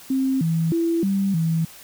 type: tone with pitch steps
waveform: sine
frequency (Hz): 265.4 / 163.6 / 334.1 / 196 / 163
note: C4 / E3 / E4 / G3 / E3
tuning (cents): +25 / -13 / +23 / 0 / -19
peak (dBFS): -18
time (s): 0.1-1.65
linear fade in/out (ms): 5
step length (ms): 310
effects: white hiss -44 dBFS RMS until 1.83 s